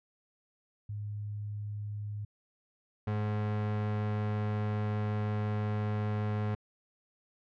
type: tone pair in turn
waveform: sine / 35% pulse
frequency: 104 / 105.51 Hz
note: G#2 / G#2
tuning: +3 / +28 cents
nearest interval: unison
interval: 25 cents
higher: second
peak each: -35 / -28 dBFS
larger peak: second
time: 0.89-2.25 / 3.07-6.55 s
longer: second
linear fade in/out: 5 ms
effects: low-pass 2000 Hz 12 dB/octave

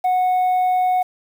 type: tone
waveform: sine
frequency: 735 Hz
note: F#5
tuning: 12 cents flat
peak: -12 dBFS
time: 0.04-1.03 s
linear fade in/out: 10 ms
effects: tanh soft clip ceiling -14 dBFS + 7-bit

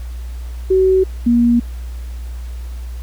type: tone pair in turn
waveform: sine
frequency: 377.3 / 237.7 Hz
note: F#4 / A#3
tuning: +34 / +34 cents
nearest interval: minor sixth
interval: 800 cents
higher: first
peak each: -9 dBFS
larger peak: neither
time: 0.7-1.04 / 1.26-1.6 s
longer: neither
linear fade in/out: 10 ms
effects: added 60 Hz sine -24 dBFS peak until 3.02 s + pink hiss -45 dBFS RMS until 3.02 s

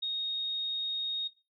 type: tone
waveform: sine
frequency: 3729 Hz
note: A#7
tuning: in tune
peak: -30 dBFS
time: 0.02-1.28 s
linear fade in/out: 10 ms
effects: noise-tail reverb RT60 0.3 s tail -19 dB re dry

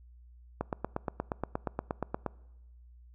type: click train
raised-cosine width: 1 ms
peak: -17 dBFS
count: 15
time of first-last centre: 0.61-2.263 s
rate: 8.47 Hz
effects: noise-tail reverb RT60 1.0 s tail -23 dB re dry + added 60 Hz sine -52 dBFS peak until 3.14 s

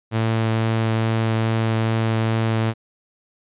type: tone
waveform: sawtooth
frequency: 112.2 Hz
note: A2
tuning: 34 cents sharp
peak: -14 dBFS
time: 0.11-2.74 s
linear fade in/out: 50 ms
effects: resampled to 8000 Hz

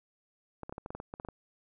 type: clicks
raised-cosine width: 1 ms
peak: -26 dBFS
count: 12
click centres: 0.633 / 0.695 / 0.725 / 0.781 / 0.861 / 0.905 / 0.95 / 1.001 / 1.139 / 1.199 / 1.249 / 1.287 s
effects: none

